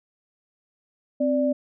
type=tone pair together; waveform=sine; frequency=261.3 / 587.3 Hz; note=C4 / D5; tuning=-2 / 0 cents; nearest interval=octave + major second; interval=1402 cents; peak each=-22 dBFS; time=1.2-1.53 s; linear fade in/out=10 ms; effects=none